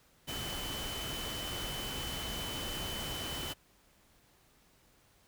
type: tone in noise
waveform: sine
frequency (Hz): 3031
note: F#7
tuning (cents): +41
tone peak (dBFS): -41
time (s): 0.27-3.54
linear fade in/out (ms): 20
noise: pink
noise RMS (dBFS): -40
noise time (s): 0.27-3.54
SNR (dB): -4
effects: pink hiss -66 dBFS RMS until 5.27 s